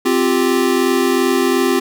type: chord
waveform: square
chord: C suspended fourth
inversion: none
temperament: equal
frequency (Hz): 261.6 / 349.2 / 392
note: C4 / F4 / G4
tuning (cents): 0 / 0 / 0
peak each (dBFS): -18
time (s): 0.05-1.8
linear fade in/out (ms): 10
effects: none